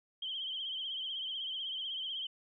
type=tone with vibrato; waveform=sine; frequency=3136 Hz; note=G7; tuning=in tune; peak=-36 dBFS; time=0.22-2.27 s; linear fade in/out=5 ms; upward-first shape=triangle; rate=16 Hz; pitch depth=83 cents each way; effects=none